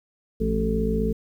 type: harmonic tone with a mistuned harmonic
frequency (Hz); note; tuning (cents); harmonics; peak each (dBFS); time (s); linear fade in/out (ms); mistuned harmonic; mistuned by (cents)
55; A1; 0; 1 / 2 / 3 / 4 / 5 / 7 / 8; -26 / -37 / -29 / -26 / -37 / -35 / -26; 0.4-1.13; 10; 3; +66
effects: 9-bit